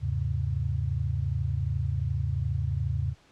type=tone cluster; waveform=sine; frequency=79.1 / 101.8 / 133.5 Hz; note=D#2 / G#2 / C3; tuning=+29 / -34 / +35 cents; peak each=-30 dBFS; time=0-3.15 s; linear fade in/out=50 ms; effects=pink hiss -60 dBFS RMS until 3.31 s + low-pass 6000 Hz 12 dB/octave